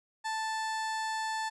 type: tone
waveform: 30% pulse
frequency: 880 Hz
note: A5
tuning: in tune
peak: -29 dBFS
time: 0.24-1.5 s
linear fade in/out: 20 ms
effects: resampled to 22050 Hz